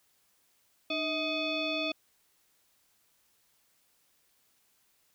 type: tone with frequency modulation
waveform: sine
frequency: 1586 Hz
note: G6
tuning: 20 cents sharp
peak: -29 dBFS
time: 0.9-1.92 s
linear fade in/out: 5 ms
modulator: 945 Hz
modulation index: 2.4
effects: white hiss -70 dBFS RMS until 5.14 s